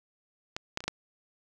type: clicks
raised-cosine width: 0.2 ms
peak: -16 / -13 / -22 / -22 / -12 dBFS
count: 5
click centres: 0.565 / 0.774 / 0.805 / 0.84 / 0.88 s
effects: none